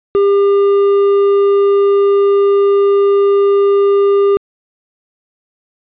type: tone with hard clipping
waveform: sine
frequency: 400 Hz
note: G4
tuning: 35 cents sharp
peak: -9 dBFS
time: 0.15-4.37 s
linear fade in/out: 0 ms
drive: 5 dB
effects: resampled to 8000 Hz